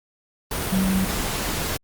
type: tone in noise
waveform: sine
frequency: 189.7 Hz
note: F#3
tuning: 43 cents sharp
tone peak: -19 dBFS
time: 0.72-1.05 s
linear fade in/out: 5 ms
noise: pink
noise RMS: -26 dBFS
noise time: 0.51-1.77 s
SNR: +4 dB
effects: Opus 32 kbps